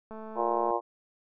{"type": "click train", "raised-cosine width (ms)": 1, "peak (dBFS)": -30, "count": 132, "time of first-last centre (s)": [0.11, 0.708], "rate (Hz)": 219}
{"type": "harmonic tone", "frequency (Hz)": 117.7, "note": "A#2", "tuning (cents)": 17, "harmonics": [3, 4, 5, 6, 7, 8, 9], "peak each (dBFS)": [-33, -33, -33, -33, -33, -33, -33], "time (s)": [0.35, 0.81], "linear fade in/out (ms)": 50}
{"effects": []}